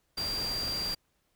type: tone in noise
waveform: sine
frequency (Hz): 4736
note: D8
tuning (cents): +14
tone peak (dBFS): -31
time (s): 0.17-0.95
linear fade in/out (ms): 10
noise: pink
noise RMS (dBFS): -39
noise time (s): 0.17-0.95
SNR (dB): +5
effects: pink hiss -74 dBFS RMS until 1.35 s